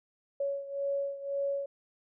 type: beating tone pair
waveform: sine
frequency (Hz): 558 / 559.9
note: C#5 / C#5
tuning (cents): +11 / +17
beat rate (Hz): 1.9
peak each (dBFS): -32 / -36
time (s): 0.4-1.66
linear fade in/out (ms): 5
effects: none